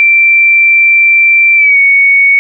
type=tone with pitch glide; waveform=sine; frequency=2349 to 2227 Hz; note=D7 to C#7; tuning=0 to +7 cents; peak=-3 dBFS; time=0-2.39 s; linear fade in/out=0 ms; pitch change=-93 cents; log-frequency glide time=1.56-1.78 s; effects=none